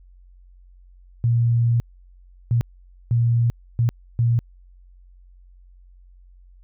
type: tone bursts at uneven times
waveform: sine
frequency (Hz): 117.7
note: A#2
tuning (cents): +17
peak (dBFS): -15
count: 5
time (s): 1.24-1.8 / 2.51-2.61 / 3.11-3.5 / 3.79-3.89 / 4.19-4.39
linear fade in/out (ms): 0
effects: added 45 Hz sine -46 dBFS peak until 6.63 s